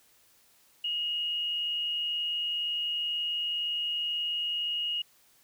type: tone with amplitude modulation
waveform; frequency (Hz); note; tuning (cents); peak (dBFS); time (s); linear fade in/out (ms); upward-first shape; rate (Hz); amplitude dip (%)
sine; 2871; F7; +47; -27; 0.84-5.02; 5; sine; 159; 30
effects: white hiss -63 dBFS RMS until 5.43 s